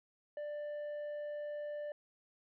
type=tone with tanh clipping; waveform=sine; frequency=591 Hz; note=D5; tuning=11 cents sharp; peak=-40 dBFS; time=0.37-1.92 s; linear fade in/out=2 ms; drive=5 dB; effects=none